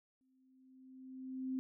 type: tone with exponential growth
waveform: sine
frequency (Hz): 260.4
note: C4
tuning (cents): -8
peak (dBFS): -34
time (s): 0.21-1.59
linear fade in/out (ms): 0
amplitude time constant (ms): 300
effects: none